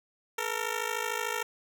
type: ring-modulated tone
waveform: 10% pulse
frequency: 456.4 Hz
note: A#4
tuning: 37 cents flat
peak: -19 dBFS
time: 0.38-1.43 s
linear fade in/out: 2 ms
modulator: 26.7 Hz
effects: none